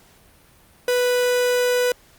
45% pulse tone, 493.9 Hz, B4, in tune, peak -17 dBFS, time 0.88-1.92 s, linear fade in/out 2 ms, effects pink hiss -53 dBFS RMS until 2.18 s + Opus 48 kbps

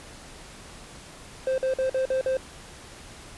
triangle tone bursts, 523.3 Hz, C5, in tune, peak -20 dBFS, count 6, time 1.47-2.37 s, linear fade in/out 2 ms, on 110 ms, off 48 ms, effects pink hiss -45 dBFS RMS until 3.37 s + resampled to 24000 Hz

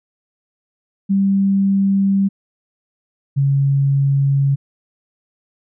sine tone pair in turn, 196 / 138.59 Hz, G3 / C#3, 0 / 0 cents, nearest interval tritone, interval 600 cents, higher first, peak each -12 dBFS, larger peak neither, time 1.09-2.29 / 3.36-4.56 s, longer neither, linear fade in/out 20 ms, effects none

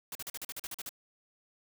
white noise bursts, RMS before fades -40 dBFS, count 11, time 0.12-0.892 s, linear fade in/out 2 ms, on 32 ms, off 42 ms, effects none

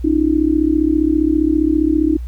sine tone with amplitude modulation, 310 Hz, D#4, 6 cents flat, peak -8 dBFS, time 0.04-2.17 s, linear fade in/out 10 ms, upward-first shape sine, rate 35 Hz, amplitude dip 90%, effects added 60 Hz sine -23 dBFS peak until 2.27 s + pink hiss -53 dBFS RMS until 2.27 s

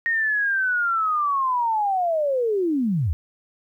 sine linear sweep, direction down, 1865 to 67.3 Hz, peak -19 dBFS, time 0.06-3.13 s, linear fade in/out 0 ms, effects 10-bit

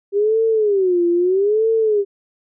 sine tone with vibrato, 393.5 Hz, G4, 7 cents sharp, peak -13 dBFS, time 0.12-2.05 s, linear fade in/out 50 ms, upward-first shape sine, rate 0.78 Hz, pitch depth 230 cents each way, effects none

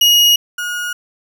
35% pulse tone pair in turn, 2883 / 1441.5 Hz, F#7 / F#6, -46 / -46 cents, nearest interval octave, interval 1200 cents, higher first, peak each -6 / -18 dBFS, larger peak first, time 0.01-0.36 / 0.58-0.93 s, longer neither, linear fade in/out 5 ms, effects none

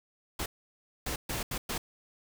pink noise bursts at uneven times, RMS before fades -34 dBFS, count 5, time 0.39-0.46 / 1.06-1.16 / 1.29-1.43 / 1.51-1.58 / 1.69-1.78 s, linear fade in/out 5 ms, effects none

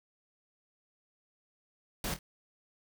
pink noise with echo, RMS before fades -35 dBFS, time 2.04-2.14 s, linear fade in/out 2 ms, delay 25 ms, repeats 2, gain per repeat -10 dB, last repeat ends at 2.19 s, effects none

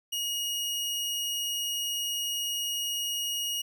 sawtooth tone, 2878 Hz, F#7, 49 cents flat, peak -26 dBFS, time 0.12-3.62 s, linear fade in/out 10 ms, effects none

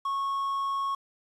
triangle tone with quantisation, 1100 Hz, C#6, 14 cents flat, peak -25 dBFS, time 0.05-0.95 s, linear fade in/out 5 ms, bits 9, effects resampled to 32000 Hz

